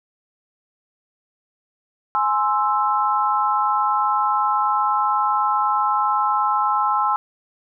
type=chord; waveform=sine; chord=Ab augmented; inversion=none; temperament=equal with one note detuned; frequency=837.4 / 1046.5 / 1318.5 Hz; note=Ab5 / C6 / E6; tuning=+14 / 0 / 0 cents; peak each=-21 dBFS; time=2.15-7.16 s; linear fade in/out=0 ms; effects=none